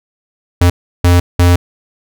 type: tone bursts at uneven times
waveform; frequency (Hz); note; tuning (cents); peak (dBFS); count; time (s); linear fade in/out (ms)
square; 88; F2; +14; -6; 3; 0.61-0.7 / 1.04-1.2 / 1.39-1.56; 5
effects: none